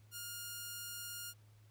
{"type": "tone", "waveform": "5% pulse", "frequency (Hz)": 1417, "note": "F6", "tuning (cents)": 25, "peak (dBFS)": -32, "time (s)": [0.11, 1.34], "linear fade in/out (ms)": 50, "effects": ["added 106 Hz sine -60 dBFS peak until 1.7 s", "pink hiss -72 dBFS RMS until 1.7 s"]}